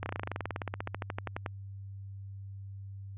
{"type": "slowing click train", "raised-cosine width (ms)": 0.5, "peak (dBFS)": -19, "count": 26, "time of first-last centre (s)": [0.03, 1.462], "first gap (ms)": 30, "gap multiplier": 1.05, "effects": ["added 98 Hz sine -41 dBFS peak until 3.17 s", "resampled to 8000 Hz"]}